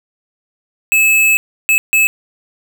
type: tone bursts at uneven times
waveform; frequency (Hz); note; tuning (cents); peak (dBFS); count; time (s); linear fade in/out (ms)
square; 2600; E7; -24; -9; 3; 0.92-1.37 / 1.69-1.78 / 1.93-2.07; 0
effects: none